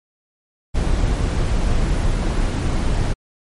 brown noise, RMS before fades -18 dBFS, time 0.74-3.14 s, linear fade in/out 20 ms, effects MP3 48 kbps

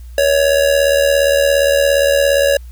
square tone with amplitude modulation, 560 Hz, C#5, 18 cents sharp, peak -8 dBFS, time 0.18-2.57 s, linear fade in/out 2 ms, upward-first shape sine, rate 77.3 Hz, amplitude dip 65%, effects added 60 Hz sine -30 dBFS peak until 2.71 s + white hiss -52 dBFS RMS until 2.71 s

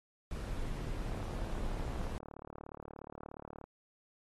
brown noise, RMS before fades -38 dBFS, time 0.31-2.18 s, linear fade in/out 0 ms
click train, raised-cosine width 1 ms, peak -32 dBFS, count 94, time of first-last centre 1.12-3.64 s, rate 36.9 Hz
effects AAC 32 kbps

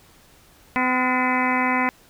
harmonic tone with a mistuned harmonic, 254.1 Hz, B3, 49 cents sharp, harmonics 1 / 2 / 3 / 4 / 5 / 6 / 7 / 8 / 9 / 10, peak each -24 / -32 / -27 / -24 / -35 / -31 / -30 / -25 / -31 / -33 dBFS, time 0.76-1.89 s, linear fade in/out 0 ms, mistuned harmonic 6, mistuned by -91 cents, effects pink hiss -53 dBFS RMS until 2.09 s

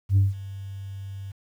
sine tone with ADSR envelope, 98 Hz, G2, in tune, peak -12 dBFS, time 0.09-1.32 s, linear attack 76 ms, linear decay 170 ms, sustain -21 dB, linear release 10 ms, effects tanh soft clip ceiling -13 dBFS + 9-bit

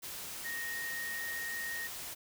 sine tone in noise, 1861 Hz, A#6, 3 cents flat, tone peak -37 dBFS, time 0.44-1.88 s, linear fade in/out 20 ms, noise white, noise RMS -43 dBFS, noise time 0.02-2.15 s, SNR +3 dB, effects none

